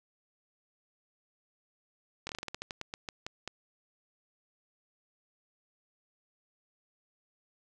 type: slowing click train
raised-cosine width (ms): 0.2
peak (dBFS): -20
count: 15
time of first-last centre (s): 2.27-3.476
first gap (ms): 22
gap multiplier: 1.19
effects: none